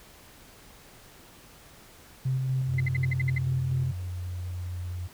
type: tone with tremolo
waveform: sine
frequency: 130.81 Hz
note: C3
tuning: in tune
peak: -23 dBFS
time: 2.25-3.92 s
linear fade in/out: 10 ms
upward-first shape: square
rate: 4.1 Hz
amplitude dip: 25%
type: tone with pitch glide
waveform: sine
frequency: 92.5 to 89.14 Hz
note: F#2 to F2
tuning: 0 to +36 cents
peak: -31 dBFS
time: 2.67-5.08 s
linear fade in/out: 20 ms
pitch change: -64 cents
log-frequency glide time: 2.84-4.79 s
type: tone bursts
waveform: sine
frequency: 2049 Hz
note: C7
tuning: 37 cents flat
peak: -27 dBFS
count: 8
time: 2.78-3.384 s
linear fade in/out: 5 ms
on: 23 ms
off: 60 ms
effects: tanh soft clip ceiling -18 dBFS + pink hiss -52 dBFS RMS until 5.13 s